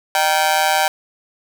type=tone with amplitude modulation; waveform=sawtooth; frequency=777 Hz; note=G5; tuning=16 cents flat; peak=-6 dBFS; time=0.15-0.88 s; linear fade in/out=2 ms; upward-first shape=sine; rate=165 Hz; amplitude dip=100%; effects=none